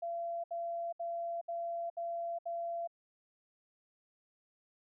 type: tone bursts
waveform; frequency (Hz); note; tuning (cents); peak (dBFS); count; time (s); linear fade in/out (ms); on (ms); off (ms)
sine; 681; F5; -44; -35; 6; 0.02-2.875; 10; 420; 67
effects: none